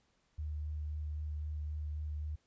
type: tone with vibrato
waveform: sine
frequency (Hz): 75.6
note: D#2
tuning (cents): -49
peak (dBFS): -36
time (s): 0.38-2.36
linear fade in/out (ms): 10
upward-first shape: sine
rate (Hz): 3.8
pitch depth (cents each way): 13
effects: pink hiss -75 dBFS RMS until 2.46 s + resampled to 16000 Hz